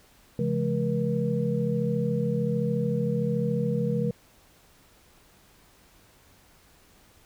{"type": "tone cluster", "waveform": "sine", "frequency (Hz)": [136.7, 170.3, 211.6, 477.6], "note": ["C#3", "F3", "G#3", "A#4"], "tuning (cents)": [-24, -43, 33, 42], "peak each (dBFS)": -29, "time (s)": [0.39, 4.11], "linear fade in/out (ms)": 2, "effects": ["pink hiss -58 dBFS RMS until 7.25 s"]}